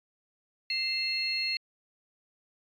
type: tone cluster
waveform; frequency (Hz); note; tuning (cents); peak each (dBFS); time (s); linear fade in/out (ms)
sine; 2088 / 2672 / 4290; C7 / E7 / C8; -4 / +23 / +42; -35 / -34 / -29; 0.7-1.57; 2
effects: tanh soft clip ceiling -19 dBFS + AAC 64 kbps